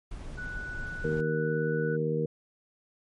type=noise; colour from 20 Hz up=brown; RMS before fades=-39 dBFS; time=0.11-1.21 s; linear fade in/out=5 ms
type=tone; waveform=sine; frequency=1480 Hz; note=F#6; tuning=in tune; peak=-36 dBFS; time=0.37-1.97 s; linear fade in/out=20 ms
type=harmonic tone; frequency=77.78 Hz; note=D#2; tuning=in tune; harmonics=2 / 3 / 4 / 5 / 6; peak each=-30 / -36 / -39 / -36 / -29 dBFS; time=1.04-2.26 s; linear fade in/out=5 ms
effects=MP3 48 kbps